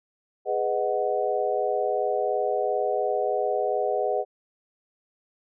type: chord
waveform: sine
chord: G# minor seventh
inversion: none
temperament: equal with one note detuned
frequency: 415.3 / 498.2 / 622.3 / 740 Hz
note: G#4 / B4 / D#5 / F#5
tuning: 0 / +15 / 0 / 0 cents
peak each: -28 dBFS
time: 0.45-4.25 s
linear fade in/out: 50 ms
effects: none